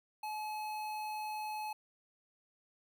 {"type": "tone with notch filter", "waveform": "square", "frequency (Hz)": 855, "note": "A5", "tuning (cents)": -50, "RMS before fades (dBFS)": -40, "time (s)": [0.23, 1.73], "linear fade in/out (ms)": 5, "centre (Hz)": 7000, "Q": 1.3, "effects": []}